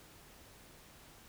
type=silence; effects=pink hiss -58 dBFS RMS until 1.28 s